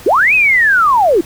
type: linear two-way sweep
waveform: sine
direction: up then down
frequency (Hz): 304.8 to 2588 to 304.8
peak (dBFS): -7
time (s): 0.06-1.21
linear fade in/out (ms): 5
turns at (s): 0.34
effects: pink hiss -35 dBFS RMS until 1.25 s